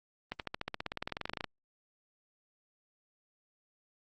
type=accelerating click train; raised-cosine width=0.3 ms; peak=-19 dBFS; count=22; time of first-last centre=0.32-1.443 s; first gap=78 ms; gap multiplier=0.96; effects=Opus 24 kbps